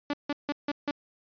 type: tone bursts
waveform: sawtooth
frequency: 289.6 Hz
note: D4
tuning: 24 cents flat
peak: -23 dBFS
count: 5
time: 0.1-0.91 s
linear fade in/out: 2 ms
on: 34 ms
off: 160 ms
effects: resampled to 11025 Hz

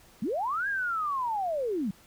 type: linear two-way sweep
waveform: sine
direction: up then down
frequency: 174.61 to 1661.2 to 174.61 Hz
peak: -27 dBFS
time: 0.22-1.91 s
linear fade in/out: 5 ms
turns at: 0.68 s
effects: pink hiss -57 dBFS RMS until 2.06 s

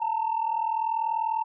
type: tone pair together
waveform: sine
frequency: 880.8 / 921 Hz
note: A5 / A#5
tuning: +2 / -21 cents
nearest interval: minor second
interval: 77 cents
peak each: -26 dBFS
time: 0-1.44 s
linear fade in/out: 20 ms
effects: tanh soft clip ceiling -19 dBFS

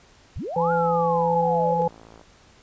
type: linear two-way sweep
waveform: sine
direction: up then down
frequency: 34.65 to 1432 to 458.3 Hz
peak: -28 dBFS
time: 0.36-1.82 s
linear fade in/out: 0 ms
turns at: 0.72 s
type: harmonic tone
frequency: 168.6 Hz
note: E3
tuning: 39 cents sharp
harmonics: 1 / 3 / 5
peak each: -27 / -22 / -22 dBFS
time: 0.56-1.88 s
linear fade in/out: 5 ms
type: click train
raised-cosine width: 1 ms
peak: -32 dBFS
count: 84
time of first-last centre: 0.72-2.213 s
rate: 55.6 Hz
effects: pink hiss -54 dBFS RMS until 2.62 s + resampled to 16000 Hz

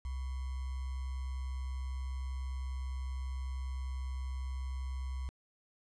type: tone with sample-and-hold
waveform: sine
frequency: 65.2 Hz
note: C2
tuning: 5 cents flat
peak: -35 dBFS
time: 0.05-5.29 s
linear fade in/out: 0 ms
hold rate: 1050 Hz
effects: resampled to 22050 Hz

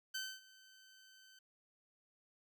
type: tone with ADSR envelope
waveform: 15% pulse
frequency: 1536 Hz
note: G6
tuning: 36 cents flat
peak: -32 dBFS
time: 0.14-1.39 s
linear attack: 11 ms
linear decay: 250 ms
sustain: -22 dB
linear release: 4 ms
effects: none

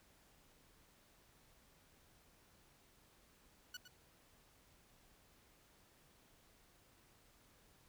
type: tone with echo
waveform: 15% pulse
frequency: 1474 Hz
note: F#6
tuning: 7 cents flat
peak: -39 dBFS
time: 3.74-3.77 s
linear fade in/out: 5 ms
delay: 110 ms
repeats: 1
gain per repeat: -11 dB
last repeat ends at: 3.88 s
effects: pink hiss -69 dBFS RMS until 7.88 s

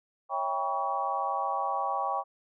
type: tone cluster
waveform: sine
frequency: 552 / 651 / 792 / 966 / 1127 Hz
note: C#5 / E5 / G5 / B5 / C#6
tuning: -7 / -22 / +18 / -39 / +28 cents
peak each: -38 / -38 / -31 / -35 / -32 dBFS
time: 0.29-2.24 s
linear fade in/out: 50 ms
effects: none

